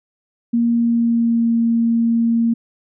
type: tone with pitch glide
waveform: sine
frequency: 234.5 to 231.1 Hz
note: A#3 to A#3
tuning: +11 to -15 cents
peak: -13 dBFS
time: 0.53-2.54 s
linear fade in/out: 10 ms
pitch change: -26 cents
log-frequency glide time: 0.69-1.53 s
effects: none